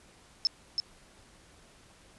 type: tone with echo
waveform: sine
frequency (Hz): 5274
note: E8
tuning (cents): 0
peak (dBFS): -22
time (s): 0.45-0.47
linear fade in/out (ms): 0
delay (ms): 330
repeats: 1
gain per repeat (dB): -4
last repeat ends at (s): 0.8
effects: pink hiss -58 dBFS RMS until 2.18 s + resampled to 24000 Hz